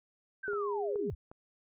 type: linear sweep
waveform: sine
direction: down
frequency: 1596 to 39.63 Hz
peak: -36 dBFS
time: 0.43-1.15 s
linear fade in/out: 10 ms
type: tone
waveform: sine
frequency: 409 Hz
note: G#4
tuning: 26 cents flat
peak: -32 dBFS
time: 0.48-1.1 s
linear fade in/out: 0 ms
type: clicks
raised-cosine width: 1 ms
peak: -35 dBFS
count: 3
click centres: 0.533 / 0.958 / 1.315 s
effects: none